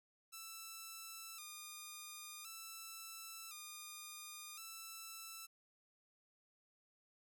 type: tone with vibrato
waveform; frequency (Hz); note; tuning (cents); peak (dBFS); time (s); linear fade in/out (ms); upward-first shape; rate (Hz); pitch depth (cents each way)
5% pulse; 1270; D#6; +35; -38; 0.32-5.47; 20; square; 0.47; 74
effects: none